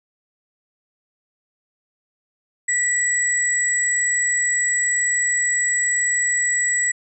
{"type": "tone pair together", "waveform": "sine", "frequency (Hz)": [1950, 7813], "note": ["B6", "B8"], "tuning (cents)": [-23, -20], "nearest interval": "2 octaves", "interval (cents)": 2403, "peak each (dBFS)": [-20, -20], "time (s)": [2.68, 6.92], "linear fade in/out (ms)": 10, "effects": []}